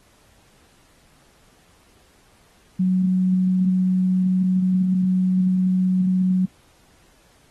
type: tone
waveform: sine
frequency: 185 Hz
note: F#3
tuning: in tune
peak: -16 dBFS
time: 2.79-6.46 s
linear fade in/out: 10 ms
effects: pink hiss -57 dBFS RMS until 7.5 s + AAC 32 kbps